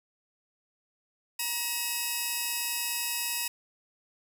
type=tone pair together; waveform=5% pulse; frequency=951 / 2575 Hz; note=A#5 / E7; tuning=+34 / -41 cents; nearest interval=octave + perfect fourth; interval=1725 cents; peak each=-22 dBFS; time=1.39-3.48 s; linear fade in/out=5 ms; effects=none